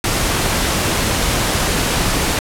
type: noise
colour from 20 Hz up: pink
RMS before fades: -17 dBFS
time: 0.04-2.39 s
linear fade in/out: 2 ms
effects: low-pass 12000 Hz 12 dB/octave